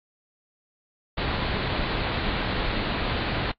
pink low-pass noise, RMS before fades -27 dBFS, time 1.17-3.52 s, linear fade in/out 10 ms, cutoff 4400 Hz, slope 96 dB/octave, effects noise-tail reverb RT60 0.1 s tail -22 dB re dry + AAC 48 kbps

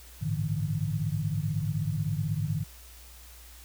sine tone cluster, 101.2 / 110.7 / 149.1 / 165.2 Hz, G#2 / A2 / D3 / E3, -44 / +11 / +27 / +4 cents, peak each -33 / -34 / -30 / -34 dBFS, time 0.21-2.64 s, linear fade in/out 20 ms, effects added 60 Hz sine -49 dBFS peak until 3.64 s + white hiss -52 dBFS RMS until 3.64 s

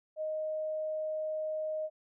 sine tone, 622.3 Hz, D#5, in tune, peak -32 dBFS, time 0.16-1.9 s, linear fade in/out 50 ms, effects none

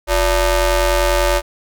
sawtooth ring-modulated tone, 311.1 Hz, D#4, in tune, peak -6 dBFS, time 0.07-1.42 s, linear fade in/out 50 ms, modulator 266 Hz, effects none

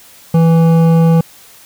sine tone with hard clipping, 164.81 Hz, E3, in tune, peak -8 dBFS, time 0.34-1.21 s, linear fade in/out 5 ms, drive 11 dB, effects white hiss -41 dBFS RMS until 1.65 s

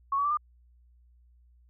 sine tone with pitch steps, 1103 / 1136 / 1169.9 / 1204.9 Hz, C#6 / C#6 / D6 / D6, -9 / +42 / -7 / +44 cents, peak -24 dBFS, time 0.12-0.372 s, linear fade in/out 5 ms, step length 63 ms, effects added 60 Hz sine -57 dBFS peak until 1.69 s

